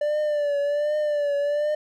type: tone with vibrato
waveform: triangle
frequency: 587 Hz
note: D5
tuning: 1 cent flat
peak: -19 dBFS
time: 0.01-1.75 s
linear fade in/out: 5 ms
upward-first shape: triangle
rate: 1.3 Hz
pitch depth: 60 cents each way
effects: none